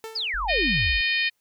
sawtooth tone with exponential decay, 444.5 Hz, A4, 18 cents sharp, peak -28 dBFS, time 0.04-0.45 s, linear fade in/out 0 ms, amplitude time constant 89 ms
sine exponential sweep, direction down, 5300 to 47 Hz, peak -25 dBFS, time 0.15-0.97 s, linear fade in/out 10 ms
sine tone, 45.58 Hz, F#1, 25 cents flat, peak -31 dBFS, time 0.34-1.01 s, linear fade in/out 0 ms
harmonic tone, 614 Hz, D#5, 23 cents flat, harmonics 3 / 4 / 5 / 6 / 7 / 8, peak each -26 / -24 / -30 / -33 / -32 / -38 dBFS, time 0.48-1.3 s, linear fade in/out 20 ms
effects white hiss -73 dBFS RMS until 1.4 s

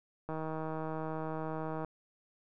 click train, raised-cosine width 1 ms, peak -25 dBFS, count 247, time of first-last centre 0.29-1.847 s, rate 158 Hz, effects none

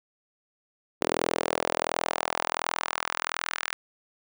sawtooth tone with high-pass filter sweep, 41.38 Hz, E1, 7 cents sharp, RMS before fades -30 dBFS, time 1.01-3.73 s, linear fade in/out 0 ms, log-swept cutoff 390 to 1600 Hz, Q 1.6, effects none

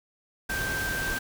sine tone in noise, 1568 Hz, G6, in tune, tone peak -29 dBFS, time 0.49-1.19 s, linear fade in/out 10 ms, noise pink, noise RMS -33 dBFS, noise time 0.49-1.19 s, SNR +1 dB, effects none

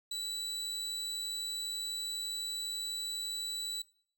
35% pulse tone, 3951 Hz, B7, in tune, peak -33 dBFS, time 0.11-3.82 s, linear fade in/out 5 ms, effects noise-tail reverb RT60 0.5 s tail -20 dB re dry

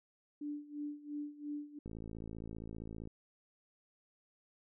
sine tone with tremolo, 293.7 Hz, D4, in tune, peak -37 dBFS, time 0.41-1.79 s, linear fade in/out 5 ms, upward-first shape sine, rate 2.9 Hz, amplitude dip 85%
click train, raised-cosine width 3 ms, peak -33 dBFS, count 68, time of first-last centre 1.86-3.074 s, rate 55.2 Hz
effects none

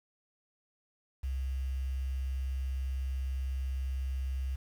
sine tone with quantisation, 66 Hz, C2, 16 cents sharp, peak -31 dBFS, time 1.23-4.56 s, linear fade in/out 10 ms, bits 9, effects none

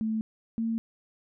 sine tone pair in turn, 220 / 226.8 Hz, A3 / A#3, 0 / -47 cents, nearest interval minor second, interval 53 cents, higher second, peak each -26 dBFS, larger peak neither, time 0.01-0.21 / 0.58-0.78 s, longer neither, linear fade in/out 0 ms, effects none

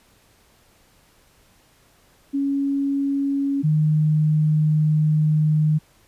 sine tone pair in turn, 278.1 / 153.57 Hz, C#4 / D#3, +6 / -22 cents, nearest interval minor seventh, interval 1028 cents, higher first, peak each -19 / -15 dBFS, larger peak second, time 2.33-3.63 / 3.63-5.79 s, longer second, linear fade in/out 20 ms, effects pink hiss -57 dBFS RMS until 6.07 s + resampled to 32000 Hz

